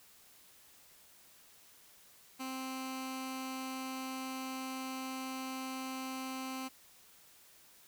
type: tone with notch filter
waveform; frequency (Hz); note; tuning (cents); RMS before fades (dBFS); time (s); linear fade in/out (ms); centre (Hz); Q
15% pulse; 262; C4; +2; -41; 2.39-6.69; 20; 580; 1.3
effects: white hiss -61 dBFS RMS until 7.87 s